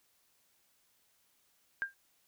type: tone with exponential decay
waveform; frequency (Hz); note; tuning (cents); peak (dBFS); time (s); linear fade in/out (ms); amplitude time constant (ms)
sine; 1598; G6; +33; -27; 1.82-1.94; 0; 25
effects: white hiss -72 dBFS RMS until 2.27 s